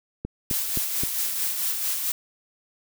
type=click train; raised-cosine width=3 ms; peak=-16 dBFS; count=4; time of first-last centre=0.25-1.035 s; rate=3.82 Hz
type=noise with tremolo; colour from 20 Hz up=blue; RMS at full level=-25 dBFS; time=0.5-2.12 s; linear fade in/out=2 ms; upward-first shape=sine; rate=4.5 Hz; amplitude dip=40%
effects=none